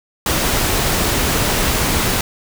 pink noise, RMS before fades -17 dBFS, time 0.26-2.21 s, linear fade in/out 2 ms, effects none

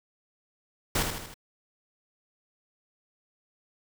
pink noise with echo, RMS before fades -26 dBFS, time 0.95-1.03 s, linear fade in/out 5 ms, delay 78 ms, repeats 4, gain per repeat -5 dB, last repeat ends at 1.342 s, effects none

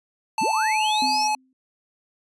square tone with pitch glide, 880 to 853.5 Hz, A5 to G#5, 0 to +47 cents, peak -21 dBFS, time 0.38-1.35 s, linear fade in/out 2 ms, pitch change -53 cents, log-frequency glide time 0.48-0.95 s
sine linear sweep, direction up, 140.4 to 5780 Hz, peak -25 dBFS, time 0.41-1.28 s, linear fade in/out 10 ms
sine tone with exponential decay, 260 Hz, C4, 11 cents flat, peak -25 dBFS, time 1.02-1.53 s, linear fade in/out 2 ms, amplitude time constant 110 ms
effects resampled to 24000 Hz

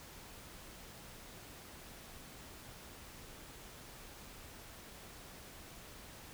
silence, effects pink hiss -53 dBFS RMS until 6.33 s

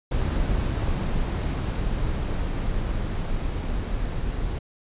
brown noise with level ramp, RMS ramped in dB -23 to -28 dBFS, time 0.11-4.59 s, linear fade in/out 10 ms, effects resampled to 8000 Hz

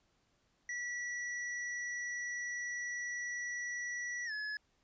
square tone with pitch glide, 1945 to 1703 Hz, B6 to G#6, -27 to +43 cents, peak -38 dBFS, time 0.69-4.57 s, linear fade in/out 2 ms, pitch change -230 cents, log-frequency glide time 4.25-4.32 s, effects pink hiss -75 dBFS RMS until 4.83 s + resampled to 16000 Hz

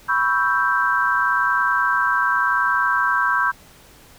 sine chord, C# half-diminished seventh, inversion third, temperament equal, 987.8 / 1108.7 / 1318.5 / 1568 Hz, B5 / C#6 / E6 / G6, 0 / 0 / 0 / 0 cents, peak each -23 / -23 / -24 / -19 dBFS, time 0.08-3.52 s, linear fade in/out 20 ms, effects pink hiss -48 dBFS RMS until 4.18 s

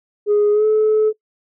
sine tone with pitch glide, 415.3 to 431.4 Hz, G#4 to A4, 0 to -34 cents, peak -10 dBFS, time 0.26-1.13 s, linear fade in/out 50 ms, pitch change +66 cents, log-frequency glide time 0.52-0.65 s, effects noise-tail reverb RT60 0.1 s tail -23 dB re dry + tanh soft clip ceiling -9 dBFS

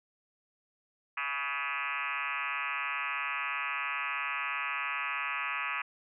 sine tone with frequency modulation, 1843 Hz, A#6, 20 cents flat, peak -31 dBFS, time 1.17-5.82 s, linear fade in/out 5 ms, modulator 143 Hz, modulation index 5.8, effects none

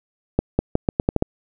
accelerating click train, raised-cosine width 2 ms, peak -3 dBFS, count 8, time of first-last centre 0.39-1.224 s, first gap 200 ms, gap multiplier 0.82, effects none

